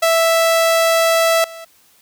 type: tone with level steps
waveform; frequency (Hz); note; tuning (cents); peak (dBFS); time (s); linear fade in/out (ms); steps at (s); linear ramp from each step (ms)
sawtooth; 659.3; E5; 0; -8 / -28; 0.02-1.65; 10; 1.44; 2
effects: white hiss -53 dBFS RMS until 2.01 s